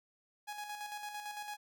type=tone with tremolo; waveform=sawtooth; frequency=833 Hz; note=G#5; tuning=5 cents sharp; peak=-36 dBFS; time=0.47-1.57 s; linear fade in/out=20 ms; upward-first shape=square; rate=8.9 Hz; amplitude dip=45%; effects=none